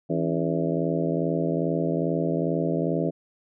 harmonic tone with a mistuned harmonic, 82.41 Hz, E2, in tune, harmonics 2 / 3 / 4 / 5 / 6 / 7 / 8, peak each -27 / -29 / -30 / -31 / -32 / -32 / -33 dBFS, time 0.09-3.11 s, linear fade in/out 20 ms, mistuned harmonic 3, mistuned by +150 cents, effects none

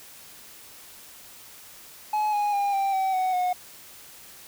triangle tone with pitch steps, 849 / 827.2 / 806 / 785.3 / 765.2 / 745.5 / 726.4 Hz, G#5 / G#5 / G5 / G5 / G5 / F#5 / F#5, +38 / -7 / +48 / +3 / -42 / +13 / -32 cents, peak -20 dBFS, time 2.13-3.53 s, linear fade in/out 5 ms, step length 200 ms, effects white hiss -47 dBFS RMS until 4.47 s

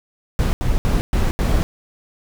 brown noise bursts at uneven times, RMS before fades -17 dBFS, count 5, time 0.39-0.53 / 0.61-0.78 / 0.85-1.01 / 1.13-1.31 / 1.39-1.63 s, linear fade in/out 0 ms, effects none

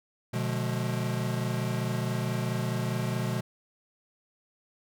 square chord, B diminished seventh, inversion none, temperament just, 123.47 / 148.16 / 177.8 / 213.4 Hz, B2 / D3 / F3 / Ab3, 0 / +16 / +31 / +47 cents, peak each -31 / -37 / -36 / -36 dBFS, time 0.33-3.41 s, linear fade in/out 10 ms, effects none

